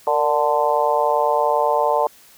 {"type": "harmonic tone with a mistuned harmonic", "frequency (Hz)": 147.5, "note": "D3", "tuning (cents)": 8, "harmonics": [3, 4, 5, 6, 7], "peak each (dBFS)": [-23, -20, -23, -20, -24], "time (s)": [0.07, 2.07], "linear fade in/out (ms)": 2, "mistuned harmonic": 3, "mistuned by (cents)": 67, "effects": ["white hiss -49 dBFS RMS until 2.37 s"]}